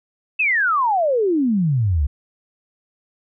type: exponential sweep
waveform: sine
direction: down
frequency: 2684 to 65.5 Hz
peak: -15 dBFS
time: 0.39-2.07 s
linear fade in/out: 10 ms
effects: none